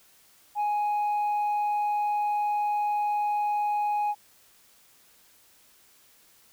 sine tone, 832 Hz, G#5, 3 cents sharp, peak -21 dBFS, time 0.55-4.15 s, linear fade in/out 50 ms, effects tanh soft clip ceiling -23 dBFS + white hiss -59 dBFS RMS until 6.52 s

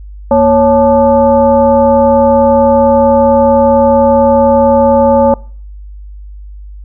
sine tone with frequency modulation, 554.4 Hz, C#5, in tune, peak -4 dBFS, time 0.31-5.34 s, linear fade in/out 2 ms, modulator 320 Hz, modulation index 0.99, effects noise-tail reverb RT60 0.5 s tail -24 dB re dry + added 50 Hz sine -26 dBFS peak until 6.84 s

